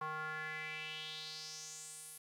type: tone with band-pass filter sweep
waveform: square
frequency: 155.56 Hz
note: D#3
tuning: in tune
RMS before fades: -45 dBFS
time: 0.01-2.18 s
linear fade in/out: 5 ms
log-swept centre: 1100 to 11000 Hz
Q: 4.1
effects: 12-bit